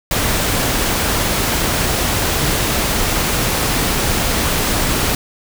pink noise, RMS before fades -17 dBFS, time 0.11-5.15 s, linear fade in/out 2 ms, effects none

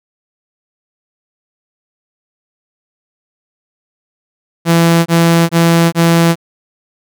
sawtooth tone bursts, 167.6 Hz, E3, 29 cents sharp, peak -3 dBFS, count 4, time 4.65-6.356 s, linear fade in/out 50 ms, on 410 ms, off 22 ms, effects none

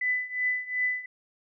sine tone with tremolo, 1999 Hz, B6, 20 cents sharp, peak -22 dBFS, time 0.01-1.06 s, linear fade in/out 5 ms, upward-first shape triangle, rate 2.7 Hz, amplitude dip 90%, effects none

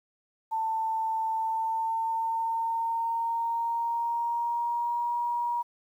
sine tone with pitch glide, 890 to 953.9 Hz, A5 to A#5, +20 to +40 cents, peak -26 dBFS, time 0.51-5.63 s, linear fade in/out 20 ms, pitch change +120 cents, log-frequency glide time 1.34-5.15 s, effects 10-bit

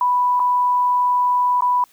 sine tone with dropouts, 987.8 Hz, B5, in tune, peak -14 dBFS, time 0.01-1.84 s, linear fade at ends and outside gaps 2 ms, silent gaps 0.396-0.4 / 1.608-1.621 s, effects white hiss -55 dBFS RMS until 1.92 s

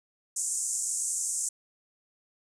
white band-pass noise, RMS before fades -31 dBFS, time 0.36-1.49 s, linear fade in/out 5 ms, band 6600 to 8900 Hz, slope 48 dB/octave, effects none

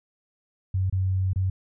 sine tone with dropouts, 94.2 Hz, F#2, 32 cents sharp, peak -21 dBFS, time 0.74-1.5 s, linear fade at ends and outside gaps 5 ms, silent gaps 0.899-0.925 / 1.333-1.359 s, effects none

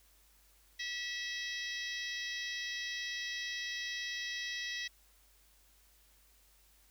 harmonic tone, 649 Hz, E5, 27 cents flat, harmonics 3 / 4 / 5 / 6 / 7 / 8 / 9, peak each -40 / -47 / -46 / -44 / -52 / -47 / -51 dBFS, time 0.79-4.88 s, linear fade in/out 10 ms, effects added 50 Hz sine -67 dBFS peak until 6.9 s + white hiss -67 dBFS RMS until 6.9 s

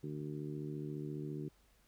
harmonic tone, 74.6 Hz, D2, 28 cents sharp, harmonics 2 / 3 / 4 / 5 / 6, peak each -42 / -50 / -45 / -46 / -56 dBFS, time 0.03-1.49 s, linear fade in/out 10 ms, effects added 49 Hz sine -70 dBFS peak until 1.87 s + pink hiss -71 dBFS RMS until 1.87 s

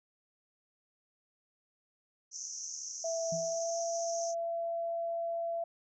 pink band-pass noise, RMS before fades -42 dBFS, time 2.31-4.35 s, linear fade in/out 50 ms, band 5700 to 6500 Hz, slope 96 dB/octave
sine tone with pitch glide, 659.3 to 673.9 Hz, E5 to E5, 0 to +38 cents, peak -32 dBFS, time 3.04-5.64 s, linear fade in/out 5 ms, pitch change +38 cents, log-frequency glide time 3.44-3.79 s
sine tone with exponential decay, 167.2 Hz, E3, 25 cents sharp, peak -35 dBFS, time 3.32-3.6 s, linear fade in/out 5 ms, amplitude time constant 60 ms
effects none

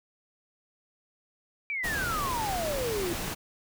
sine exponential sweep, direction down, 2362 to 331.1 Hz, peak -29 dBFS, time 1.7-3.13 s, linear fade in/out 0 ms
pink noise, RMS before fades -34 dBFS, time 1.83-3.35 s, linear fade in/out 20 ms
effects none

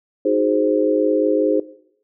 sine chord, Ab dominant seventh, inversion second, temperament equal, 311.1 / 370 / 415.3 / 523.3 Hz, Eb4 / Gb4 / Ab4 / C5, 0 / 0 / 0 / 0 cents, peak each -20 / -24 / -19 / -19 dBFS, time 0.25-1.6 s, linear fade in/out 5 ms, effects noise-tail reverb RT60 0.7 s tail -18 dB re dry

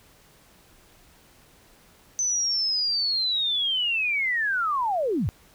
sine linear sweep, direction down, 6130 to 66.3 Hz, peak -22 dBFS, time 2.19-5.29 s, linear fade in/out 0 ms, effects pink hiss -56 dBFS RMS until 5.54 s

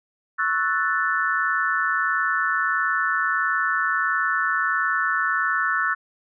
sine chord, F# minor seventh, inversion second, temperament equal, 1108.7 / 1318.5 / 1480 / 1760 Hz, C#6 / E6 / F#6 / A6, 0 / 0 / 0 / 0 cents, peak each -28 / -25 / -24 / -25 dBFS, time 0.38-5.95 s, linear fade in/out 20 ms, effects none

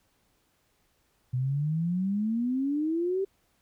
sine exponential sweep, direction up, 123.47 to 395.2 Hz, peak -25 dBFS, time 1.33-3.25 s, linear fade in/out 10 ms, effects pink hiss -70 dBFS RMS until 3.61 s

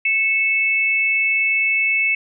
sine tone pair together, 2206 / 2625 Hz, C#7 / E7, -9 / -8 cents, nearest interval minor third, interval 301 cents, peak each -18 dBFS, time 0.05-2.15 s, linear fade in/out 5 ms, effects none

